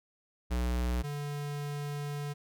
square tone pair in turn, 60.9 / 145.14 Hz, B1 / D3, -24 / -20 cents, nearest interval octave + minor third, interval 1504 cents, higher second, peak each -29 / -35 dBFS, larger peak first, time 0.5-1.03 / 1.03-2.34 s, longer second, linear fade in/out 20 ms, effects none

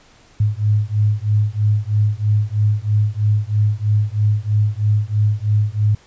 sine beating tone pair, 103.83 / 106.93 Hz, G#2 / A2, 0 / -49 cents, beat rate 3.1 Hz, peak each -17 dBFS, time 0.4-5.95 s, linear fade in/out 5 ms, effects pink hiss -50 dBFS RMS until 6.06 s + resampled to 16000 Hz

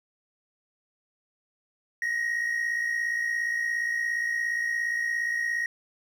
triangle tone pair together, 1874.8 / 1932 Hz, A#6 / B6, +9 / -39 cents, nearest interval minor second, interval 52 cents, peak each -24 / -31 dBFS, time 2.02-5.66 s, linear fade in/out 2 ms, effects tanh soft clip ceiling -18 dBFS

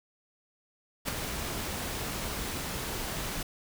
pink noise with ADSR envelope, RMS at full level -29 dBFS, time 1.05-3.43 s, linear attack 35 ms, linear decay 5 ms, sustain -6 dB, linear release 5 ms, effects none

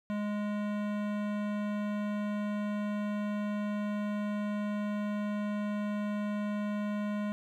sine tone with hard clipping, 207.7 Hz, G#3, in tune, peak -33 dBFS, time 0.1-7.32 s, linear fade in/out 0 ms, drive 18 dB, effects none

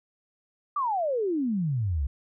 sine exponential sweep, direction down, 1208 to 63.2 Hz, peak -24 dBFS, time 0.76-2.07 s, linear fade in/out 5 ms, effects none

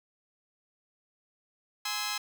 10% pulse chord, Ab augmented, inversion none, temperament just, 830.6 / 1038.3 / 1297.8 Hz, Ab5 / C6 / E6, 0 / -14 / -27 cents, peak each -28 dBFS, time 1.85-2.18 s, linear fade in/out 5 ms, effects none

